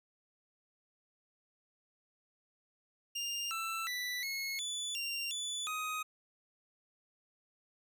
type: tone with pitch steps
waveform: 25% pulse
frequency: 2803 / 1333 / 1976 / 2176 / 3467 / 2774 / 3469 / 1253 Hz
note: F7 / E6 / B6 / C#7 / A7 / F7 / A7 / D#6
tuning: +6 / +19 / 0 / -33 / -26 / -12 / -25 / +12 cents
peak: -32 dBFS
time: 3.15-6.03 s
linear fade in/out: 10 ms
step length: 360 ms
effects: none

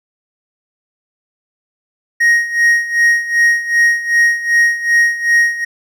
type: tone with tremolo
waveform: triangle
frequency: 1875 Hz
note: A#6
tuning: 10 cents sharp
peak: -5 dBFS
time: 2.2-5.65 s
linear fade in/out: 10 ms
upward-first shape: sine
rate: 2.6 Hz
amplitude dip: 80%
effects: none

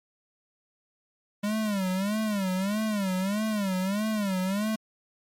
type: tone with vibrato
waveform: square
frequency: 200.9 Hz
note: G3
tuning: 43 cents sharp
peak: -26 dBFS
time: 1.43-4.76 s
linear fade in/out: 10 ms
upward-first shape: sine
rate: 1.6 Hz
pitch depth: 150 cents each way
effects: MP3 64 kbps

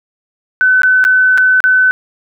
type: tone with dropouts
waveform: sine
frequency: 1512 Hz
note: F#6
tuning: 37 cents sharp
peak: -6 dBFS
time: 0.61-1.91 s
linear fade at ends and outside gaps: 0 ms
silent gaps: 0.819-0.833 / 1.041-1.05 / 1.376-1.381 / 1.604-1.64 s
effects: none

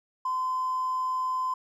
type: tone with hard clipping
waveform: triangle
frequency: 1026 Hz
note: C6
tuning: 34 cents flat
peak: -26 dBFS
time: 0.25-1.54 s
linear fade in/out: 5 ms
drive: 3 dB
effects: none

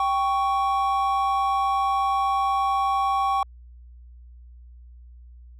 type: tone pair together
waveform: triangle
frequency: 784 / 1112.3 Hz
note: G5 / C#6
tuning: 0 / +6 cents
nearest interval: tritone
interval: 606 cents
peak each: -21 dBFS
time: 0-3.43 s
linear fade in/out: 2 ms
effects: added 60 Hz sine -43 dBFS peak until 5.59 s

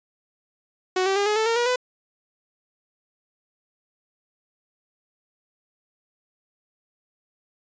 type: tone with pitch steps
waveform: sawtooth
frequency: 370.9 / 387.1 / 404 / 421.6 / 440.1 / 459.3 / 479.3 / 500.3 Hz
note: F#4 / G4 / G#4 / G#4 / A4 / A#4 / A#4 / B4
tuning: +4 / -22 / -48 / +26 / 0 / -26 / +48 / +22 cents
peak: -16 dBFS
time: 0.96-1.76 s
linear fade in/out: 5 ms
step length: 100 ms
effects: resampled to 16000 Hz

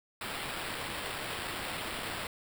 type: noise with sample-and-hold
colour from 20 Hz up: white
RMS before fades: -38 dBFS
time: 0.21-2.27 s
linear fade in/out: 2 ms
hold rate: 6300 Hz
effects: none

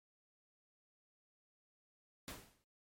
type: noise with exponential decay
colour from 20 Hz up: pink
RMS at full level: -44 dBFS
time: 2.28-2.64 s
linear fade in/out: 0 ms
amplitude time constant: 78 ms
effects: MP3 64 kbps

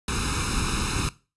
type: noise with comb filter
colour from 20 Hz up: pink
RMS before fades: -26 dBFS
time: 0.08-1.09 s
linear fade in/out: 2 ms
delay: 0.77 ms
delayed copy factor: +0.95
effects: noise-tail reverb RT60 0.3 s tail -18 dB re dry + resampled to 24000 Hz

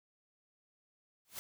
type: noise with exponential growth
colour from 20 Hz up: white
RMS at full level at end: -39 dBFS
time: 1.25-1.39 s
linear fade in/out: 0 ms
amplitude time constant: 29 ms
effects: none

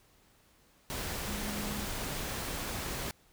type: tone in noise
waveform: sine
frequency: 207.7 Hz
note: G#3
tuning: in tune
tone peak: -39 dBFS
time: 1.28-1.85 s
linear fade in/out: 0 ms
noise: pink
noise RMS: -37 dBFS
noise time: 0.9-3.11 s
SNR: -5 dB
effects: pink hiss -65 dBFS RMS until 3.32 s

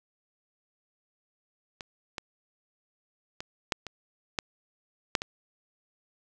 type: clicks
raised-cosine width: 0.2 ms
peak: -21 / -17 / -19 / -8 / -21 / -10 / -6 / -16 dBFS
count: 8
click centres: 1.808 / 2.182 / 3.405 / 3.722 / 3.867 / 4.388 / 5.152 / 5.219 s
effects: none

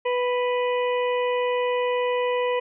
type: harmonic tone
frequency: 493.9 Hz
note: B4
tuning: in tune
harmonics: 1 / 2 / 4 / 5 / 6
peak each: -22 / -28 / -34 / -36 / -38 dBFS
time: 0.05-2.6 s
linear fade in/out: 10 ms
effects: none

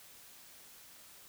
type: silence
effects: white hiss -56 dBFS RMS until 1.28 s

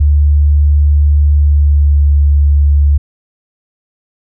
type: tone with pitch glide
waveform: sine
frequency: 73.2 to 72.11 Hz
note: D2 to D2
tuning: -5 to -31 cents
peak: -5 dBFS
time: 0-2.98 s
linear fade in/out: 10 ms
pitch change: -26 cents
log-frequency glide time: 1.36-2.09 s
effects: none

